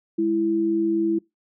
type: tone pair together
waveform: sine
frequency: 207.7 / 331.6 Hz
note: G#3 / E4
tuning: 0 / +10 cents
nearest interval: minor sixth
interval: 810 cents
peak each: -28 / -19 dBFS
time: 0.18-1.19 s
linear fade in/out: 10 ms
effects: noise-tail reverb RT60 0.2 s tail -24 dB re dry